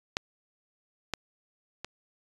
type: clicks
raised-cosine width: 0.2 ms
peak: -10 / -12 / -19 dBFS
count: 3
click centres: 0.169 / 1.137 / 1.846 s
effects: resampled to 24000 Hz